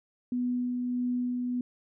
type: tone with tremolo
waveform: sine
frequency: 246.9 Hz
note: B3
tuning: in tune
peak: -26 dBFS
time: 0.32-1.61 s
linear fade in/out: 2 ms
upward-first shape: sine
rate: 1.6 Hz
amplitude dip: 25%
effects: none